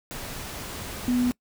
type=tone in noise; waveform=sine; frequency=246.9 Hz; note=B3; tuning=in tune; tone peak=-20 dBFS; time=1.08-1.31 s; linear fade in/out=0 ms; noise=pink; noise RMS=-36 dBFS; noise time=0.11-1.32 s; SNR=+13 dB; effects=noise-tail reverb RT60 0.1 s tail -23 dB re dry